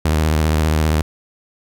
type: tone with vibrato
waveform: sawtooth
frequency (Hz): 77.78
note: D#2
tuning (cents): 0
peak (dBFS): -10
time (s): 0.05-1.02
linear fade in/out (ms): 5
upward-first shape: square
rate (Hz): 15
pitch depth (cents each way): 48
effects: none